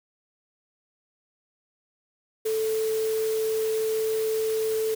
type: tone in noise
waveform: sine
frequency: 440 Hz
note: A4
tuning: in tune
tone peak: -23 dBFS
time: 2.45-4.95 s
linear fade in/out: 10 ms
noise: white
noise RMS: -38 dBFS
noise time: 2.45-4.95 s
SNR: +12 dB
effects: none